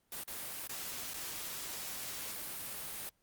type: noise with dropouts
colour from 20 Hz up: white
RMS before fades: -42 dBFS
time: 0.12-3.09 s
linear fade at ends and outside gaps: 1 ms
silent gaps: 0.236-0.278 / 0.672-0.694 / 1.135-1.142 s
effects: pink hiss -75 dBFS RMS until 3.22 s + Opus 32 kbps